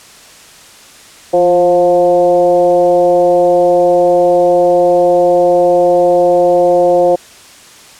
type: tone with frequency modulation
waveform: sine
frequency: 530 Hz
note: C5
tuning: 22 cents sharp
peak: -6 dBFS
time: 1.33-7.16 s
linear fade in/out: 10 ms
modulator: 180 Hz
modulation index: 0.94
effects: white hiss -38 dBFS RMS until 7.99 s + low-pass 9000 Hz 12 dB/octave